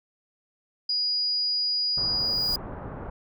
sine tone, 4900 Hz, D#8, 27 cents flat, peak -23 dBFS, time 0.89-2.56 s, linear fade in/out 5 ms
violet noise with exponential growth, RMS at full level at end -36 dBFS, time 1.96-2.56 s, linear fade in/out 2 ms, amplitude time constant 130 ms
pink low-pass noise, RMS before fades -37 dBFS, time 1.97-3.1 s, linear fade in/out 5 ms, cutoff 1300 Hz, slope 24 dB/octave
effects none

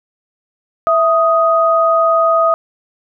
sine tone pair together, 659.3 / 1248.2 Hz, E5 / D#6, 0 / +5 cents, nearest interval major seventh, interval 1105 cents, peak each -12 dBFS, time 0.87-2.54 s, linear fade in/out 0 ms, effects none

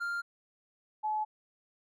triangle / sine tone pair in turn, 1396.9 / 857.1 Hz, F6 / A5, 0 / -46 cents, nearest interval minor sixth, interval 846 cents, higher first, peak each -30 / -29 dBFS, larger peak second, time 0-0.22 / 1.03-1.25 s, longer neither, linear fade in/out 20 ms, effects none

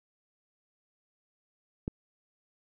click, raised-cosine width 3 ms, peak -19 dBFS, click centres 1.879 s, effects none

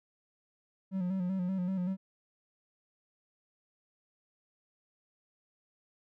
triangle tone with vibrato, 185 Hz, F#3, in tune, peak -28 dBFS, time 0.91-1.97 s, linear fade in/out 50 ms, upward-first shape square, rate 5.2 Hz, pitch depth 54 cents each way, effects none

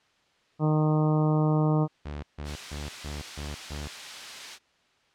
harmonic tone, 153.8 Hz, D#3, 20 cents flat, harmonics 1 / 2 / 3 / 4 / 5 / 6 / 7 / 8, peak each -22 / -28 / -32 / -34 / -36 / -38 / -39 / -40 dBFS, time 0.59-1.88 s, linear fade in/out 50 ms
sawtooth tone bursts, 73.42 Hz, D2, in tune, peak -30 dBFS, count 6, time 2.05-3.88 s, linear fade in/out 10 ms, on 180 ms, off 150 ms
blue noise, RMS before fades -31 dBFS, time 2.44-4.59 s, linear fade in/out 50 ms
effects white hiss -65 dBFS RMS until 5.14 s + low-pass 4000 Hz 12 dB/octave

